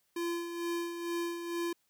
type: tone with tremolo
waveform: square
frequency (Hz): 342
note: F4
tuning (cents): -36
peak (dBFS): -32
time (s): 0.16-1.73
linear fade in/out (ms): 5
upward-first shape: sine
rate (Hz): 2.2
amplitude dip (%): 55
effects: white hiss -75 dBFS RMS until 1.89 s